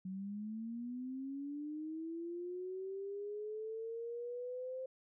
sine linear sweep, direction up, 184.7 to 523.3 Hz, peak -40 dBFS, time 0.05-4.86 s, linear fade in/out 5 ms, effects none

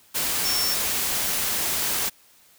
sine tone in noise, 5430 Hz, F8, 50 cents flat, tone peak -24 dBFS, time 0.44-0.75 s, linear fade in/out 20 ms, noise white, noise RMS -25 dBFS, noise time 0.14-2.1 s, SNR -2 dB, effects white hiss -56 dBFS RMS until 2.58 s

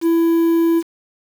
triangle tone with quantisation, 332.7 Hz, E4, 16 cents sharp, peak -10 dBFS, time 0.01-0.83 s, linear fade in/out 50 ms, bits 6, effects none

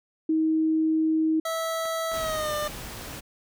sine tone, 317 Hz, D#4, 32 cents sharp, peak -20 dBFS, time 0.29-1.4 s, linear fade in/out 5 ms
25% pulse tone with pitch glide, 653 to 598.8 Hz, E5 to D5, -17 to +33 cents, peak -23 dBFS, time 1.45-2.68 s, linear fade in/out 5 ms, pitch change -150 cents, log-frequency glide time 2.16-2.54 s
clicks, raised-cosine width 0.5 ms, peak -28 / -26 / -31 dBFS, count 3, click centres 1.855 / 2.117 / 2.789 s
pink noise, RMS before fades -38 dBFS, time 2.12-3.21 s, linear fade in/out 20 ms
effects none

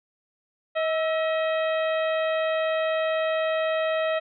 harmonic tone with a mistuned harmonic, 636 Hz, D#5, 38 cents sharp, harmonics 1 / 2 / 3 / 4 / 5 / 6, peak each -23 / -32 / -33 / -36 / -39 / -43 dBFS, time 0.75-4.2 s, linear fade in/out 20 ms, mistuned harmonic 2, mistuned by +61 cents, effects none

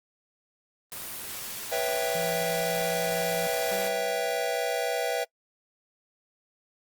white noise, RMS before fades -37 dBFS, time 0.92-3.88 s, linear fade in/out 0 ms
square chord, C# half-diminished seventh, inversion third, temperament equal with one note detuned, 490.8 / 554.4 / 659.3 / 784 Hz, B4 / C#5 / E5 / G5, -11 / 0 / 0 / 0 cents, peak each -32 / -35 / -31 / -34 dBFS, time 1.71-5.25 s, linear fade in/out 20 ms
sine tone with pitch glide, 170 to 172.57 Hz, F3 to F3, -46 to -20 cents, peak -37 dBFS, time 2.15-3.47 s, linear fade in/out 0 ms, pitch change +26 cents, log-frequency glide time 2.51-2.95 s
sawtooth tone with exponential decay, 192.7 Hz, G3, 29 cents flat, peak -33 dBFS, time 3.71-4.91 s, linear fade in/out 5 ms, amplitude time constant 260 ms
effects noise-tail reverb RT60 0.1 s tail -25 dB re dry + Opus 32 kbps

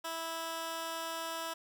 15% pulse tone with high-pass filter, 328.2 Hz, E4, 8 cents flat, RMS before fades -39 dBFS, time 0.04-1.54 s, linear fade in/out 10 ms, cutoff 670 Hz, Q 0.54, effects none

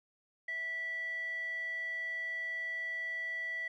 square tone with band-pass filter, 654 Hz, E5, 14 cents flat, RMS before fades -38 dBFS, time 0.48-3.68 s, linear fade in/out 5 ms, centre 2000 Hz, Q 9.5, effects none

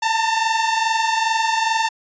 sawtooth tone pair together, 890 / 912.4 Hz, A5 / A#5, +20 / -37 cents, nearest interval unison, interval 43 cents, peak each -15 / -18 dBFS, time 0.02-1.89 s, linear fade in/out 10 ms, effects resampled to 16000 Hz

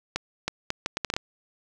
accelerating click train, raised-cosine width 0.2 ms, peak -9 dBFS, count 9, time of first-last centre 0.16-1.165 s, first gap 320 ms, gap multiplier 0.7, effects none

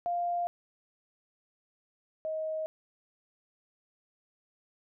sine tone pair in turn, 698.5 / 629.8 Hz, F5 / D#5, 0 / +21 cents, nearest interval major second, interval 179 cents, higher first, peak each -28 / -31 dBFS, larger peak first, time 0.06-0.47 / 2.25-2.66 s, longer neither, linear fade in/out 0 ms, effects none

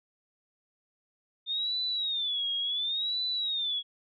sine tone with vibrato, 3615 Hz, A7, 46 cents sharp, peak -28 dBFS, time 1.46-3.83 s, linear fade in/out 50 ms, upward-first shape sine, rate 0.7 Hz, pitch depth 170 cents each way, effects none

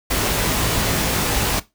pink noise with comb filter, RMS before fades -20 dBFS, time 0.1-1.6 s, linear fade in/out 10 ms, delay 19 ms, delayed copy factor +0.55, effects noise-tail reverb RT60 0.2 s tail -17 dB re dry

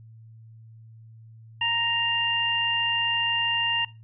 harmonic tone, 932.3 Hz, A#5, in tune, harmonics 1 / 2 / 3, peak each -30 / -30 / -23 dBFS, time 1.61-3.85 s, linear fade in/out 5 ms, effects noise-tail reverb RT60 0.3 s tail -21 dB re dry + added 112 Hz sine -45 dBFS peak until 4.03 s

